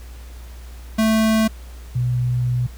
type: tone pair in turn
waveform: square / sine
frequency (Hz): 220.2 / 123.58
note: A3 / B2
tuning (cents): +2 / +2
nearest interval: minor seventh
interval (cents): 1000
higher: first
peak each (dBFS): -15 / -17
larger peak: first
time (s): 0.98-1.48 / 1.95-2.67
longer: second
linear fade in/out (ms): 10
effects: added 60 Hz sine -34 dBFS peak until 2.77 s + pink hiss -47 dBFS RMS until 2.77 s